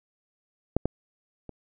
clicks, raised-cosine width 2 ms, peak -8 / -11 / -26 dBFS, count 3, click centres 0.766 / 0.856 / 1.493 s, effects none

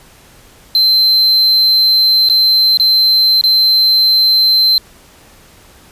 triangle tone with dropouts, 4100 Hz, C8, 36 cents flat, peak -6 dBFS, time 0.75-4.78 s, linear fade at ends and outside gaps 1 ms, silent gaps 2.288-2.298 / 2.773-2.798 / 3.412-3.438 s, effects pink hiss -43 dBFS RMS until 5.91 s + resampled to 32000 Hz

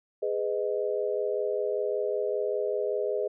sine chord, G# minor, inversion none, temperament equal with one note detuned, 415.3 / 500.5 / 622.3 Hz, G#4 / B4 / D#5, 0 / +23 / 0 cents, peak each -29 / -31 / -32 dBFS, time 0.22-3.28 s, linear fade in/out 10 ms, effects none

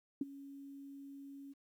sine tone with ADSR envelope, 277.9 Hz, C#4, 4 cents sharp, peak -30 dBFS, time 0.21-1.54 s, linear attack 4 ms, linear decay 23 ms, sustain -18 dB, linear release 24 ms, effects 12-bit

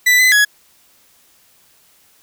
40% pulse tone with pitch steps, 1983 / 2018 / 1677 Hz, B6 / B6 / G#6, +7 / +37 / +16 cents, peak -8 dBFS, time 0.06-0.45 s, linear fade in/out 10 ms, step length 130 ms, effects white hiss -53 dBFS RMS until 2.22 s

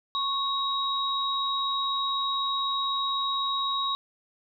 sine tone pair together, 1100 / 3808 Hz, C#6 / A#7, -14 / +36 cents, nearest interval octave + major sixth, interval 2150 cents, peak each -28 dBFS, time 0.15-3.95 s, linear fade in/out 0 ms, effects none

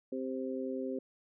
harmonic tone, 130.81 Hz, C3, in tune, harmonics 2 / 3 / 4, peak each -37 / -39 / -40 dBFS, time 0.12-0.99 s, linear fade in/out 5 ms, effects none

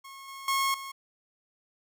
sawtooth tone with level steps, 1088 Hz, C#6, 33 cents flat, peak -40 / -37 / -21 / -34 dBFS, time 0.04-0.92 s, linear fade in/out 10 ms, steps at 0.28 / 0.48 / 0.74 s, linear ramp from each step 2 ms, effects none

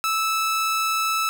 sawtooth tone, 1311 Hz, E6, 10 cents flat, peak -17 dBFS, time 0.04-1.29 s, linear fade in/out 0 ms, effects none

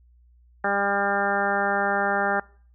harmonic tone, 200 Hz, G3, 35 cents sharp, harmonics 1 / 2 / 3 / 4 / 5 / 6 / 7 / 8 / 9, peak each -33 / -31 / -29 / -26 / -38 / -32 / -29 / -29 / -32 dBFS, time 0.64-2.4 s, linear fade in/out 5 ms, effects noise-tail reverb RT60 0.5 s tail -24 dB re dry + added 60 Hz sine -53 dBFS peak until 2.74 s

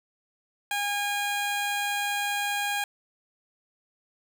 15% pulse tone, 815 Hz, G#5, 33 cents flat, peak -20 dBFS, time 0.71-2.84 s, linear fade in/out 2 ms, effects none

